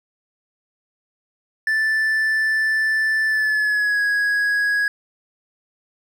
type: tone with pitch glide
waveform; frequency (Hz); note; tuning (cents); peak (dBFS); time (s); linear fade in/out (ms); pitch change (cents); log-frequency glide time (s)
triangle; 1760 to 1661.2; A6 to G#6; 0 to 0; -15; 1.67-4.88; 2; -100; 3.27-4.01
effects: none